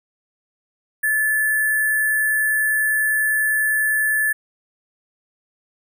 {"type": "tone with sample-and-hold", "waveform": "sine", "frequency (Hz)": 1735, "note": "A6", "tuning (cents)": -25, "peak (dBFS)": -16, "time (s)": [1.03, 4.33], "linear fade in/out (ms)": 10, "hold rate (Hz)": 11025, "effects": []}